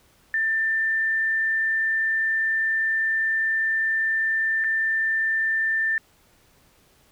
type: tone with dropouts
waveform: sine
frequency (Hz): 1785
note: A6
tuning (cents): +24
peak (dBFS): -20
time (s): 0.34-5.98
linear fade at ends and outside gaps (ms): 1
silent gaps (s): 4.64-4.644
effects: pink hiss -59 dBFS RMS until 7.11 s